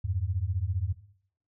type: beating tone pair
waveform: sine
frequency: 84.9 / 99.9 Hz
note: F2 / G2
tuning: -48 / +33 cents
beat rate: 15 Hz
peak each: -30 / -29 dBFS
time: 0.04-0.93 s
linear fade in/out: 10 ms
effects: noise-tail reverb RT60 0.6 s tail -17 dB re dry